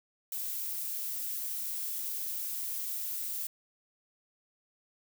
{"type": "noise", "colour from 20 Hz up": "violet", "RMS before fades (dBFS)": -36, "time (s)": [0.32, 3.47], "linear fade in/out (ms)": 2, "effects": []}